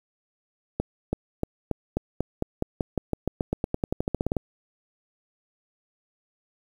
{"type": "accelerating click train", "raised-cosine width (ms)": 2, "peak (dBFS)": -11, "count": 25, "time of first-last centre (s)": [0.8, 4.367], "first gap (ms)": 330, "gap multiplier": 0.92, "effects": ["8-bit"]}